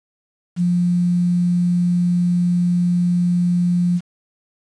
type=tone with quantisation; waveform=sine; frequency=176.1 Hz; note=F3; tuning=15 cents sharp; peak=-14 dBFS; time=0.56-4.01 s; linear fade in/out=50 ms; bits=7; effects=resampled to 22050 Hz